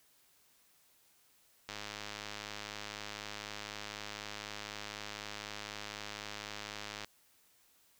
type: click train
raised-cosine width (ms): 0.2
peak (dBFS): -24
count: 558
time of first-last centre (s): 1.69-7.046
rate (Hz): 104
effects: white hiss -68 dBFS RMS until 7.99 s